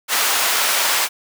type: high-pass noise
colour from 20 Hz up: pink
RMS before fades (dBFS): -18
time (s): 0.08-1.09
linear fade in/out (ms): 50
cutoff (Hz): 930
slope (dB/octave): 12
effects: none